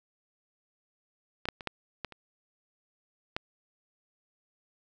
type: clicks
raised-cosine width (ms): 0.3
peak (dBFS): -18 / -12 / -25 / -15 / -18 / -30 / -15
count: 7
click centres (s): 1.455 / 1.487 / 1.608 / 1.673 / 2.047 / 2.123 / 3.365
effects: none